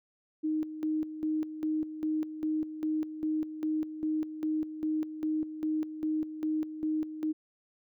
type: tone with tremolo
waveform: sine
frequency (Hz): 310.7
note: D#4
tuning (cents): -2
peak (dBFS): -27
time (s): 0.43-7.33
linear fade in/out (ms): 20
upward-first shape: square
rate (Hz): 2.5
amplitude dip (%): 70
effects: none